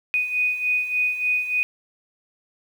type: beating tone pair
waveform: sine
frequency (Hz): 2484 / 2487.4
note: D#7 / D#7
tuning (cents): -3 / -1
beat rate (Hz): 3.4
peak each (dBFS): -27 / -21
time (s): 0.14-1.63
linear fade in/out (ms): 0
effects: 8-bit